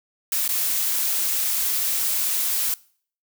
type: noise with dropouts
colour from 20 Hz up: blue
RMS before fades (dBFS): -23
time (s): 0.32-2.74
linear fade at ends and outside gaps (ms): 2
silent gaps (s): 0.479-0.49
effects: noise-tail reverb RT60 0.5 s tail -22 dB re dry